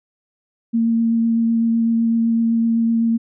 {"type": "tone with vibrato", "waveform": "sine", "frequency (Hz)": 229.1, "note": "A#3", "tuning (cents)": -30, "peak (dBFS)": -14, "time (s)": [0.73, 3.18], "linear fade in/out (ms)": 20, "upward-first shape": "triangle", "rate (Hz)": 7.9, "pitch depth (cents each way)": 13, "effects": []}